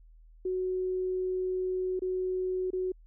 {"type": "tone with dropouts", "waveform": "sine", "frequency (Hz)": 370, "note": "F#4", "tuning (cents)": 0, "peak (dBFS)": -28, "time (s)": [0.45, 2.92], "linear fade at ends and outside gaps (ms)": 5, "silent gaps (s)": [[1.994, 2.019], [2.705, 2.731]], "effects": ["added 40 Hz sine -52 dBFS peak until 3.06 s"]}